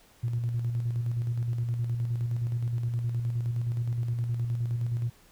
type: tone with tremolo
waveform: sine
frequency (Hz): 118.4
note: A#2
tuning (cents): +27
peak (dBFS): -24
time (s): 0.23-5.1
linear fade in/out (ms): 10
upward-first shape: square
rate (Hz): 9.6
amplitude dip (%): 40
effects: tanh soft clip ceiling -21 dBFS + pink hiss -59 dBFS RMS until 5.31 s